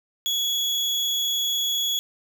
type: tone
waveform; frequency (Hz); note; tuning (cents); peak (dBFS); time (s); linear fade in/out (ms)
35% pulse; 3366; G#7; +23; -20; 0.26-1.99; 0
effects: none